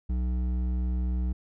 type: tone with hard clipping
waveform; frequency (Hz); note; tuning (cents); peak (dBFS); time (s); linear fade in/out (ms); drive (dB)
sine; 61.74; B1; 0; -27; 0.09-1.33; 10; 9
effects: none